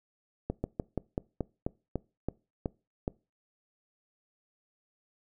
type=slowing click train; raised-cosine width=2 ms; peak=-17 dBFS; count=11; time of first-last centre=0.5-3.079 s; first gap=140 ms; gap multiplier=1.13; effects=noise-tail reverb RT60 0.3 s tail -23 dB re dry